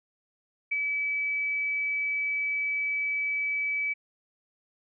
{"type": "tone with ADSR envelope", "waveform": "sine", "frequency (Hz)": 2294, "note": "D7", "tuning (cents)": -41, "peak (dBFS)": -24, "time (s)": [0.71, 3.94], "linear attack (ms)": 11, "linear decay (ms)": 31, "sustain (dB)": -2, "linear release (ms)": 17, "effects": []}